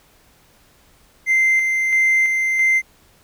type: tone with tremolo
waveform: triangle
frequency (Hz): 2082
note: C7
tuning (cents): -9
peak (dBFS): -10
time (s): 1.26-2.82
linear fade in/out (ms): 50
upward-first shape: square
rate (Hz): 1.5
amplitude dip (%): 40
effects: tanh soft clip ceiling -8 dBFS + pink hiss -54 dBFS RMS until 3.23 s